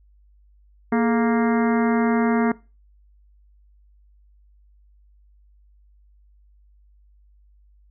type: harmonic tone with a mistuned harmonic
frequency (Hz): 233.1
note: A#3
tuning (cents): 0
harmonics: 1 / 2 / 3 / 4 / 5 / 6 / 7 / 8 / 9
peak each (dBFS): -18 / -24 / -28 / -30 / -32 / -34 / -35 / -36 / -37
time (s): 0.92-2.52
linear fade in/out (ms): 5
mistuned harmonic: 2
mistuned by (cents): -150
effects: noise-tail reverb RT60 0.3 s tail -21 dB re dry + added 50 Hz sine -52 dBFS peak until 7.9 s